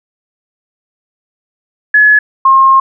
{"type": "tone pair in turn", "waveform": "sine", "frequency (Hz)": [1701, 1069.5], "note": ["G#6", "C6"], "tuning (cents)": [41, 38], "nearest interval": "minor sixth", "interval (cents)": 803, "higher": "first", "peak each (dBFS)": -3, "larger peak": "neither", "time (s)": [[1.94, 2.19], [2.45, 2.8]], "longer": "second", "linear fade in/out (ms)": 5, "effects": []}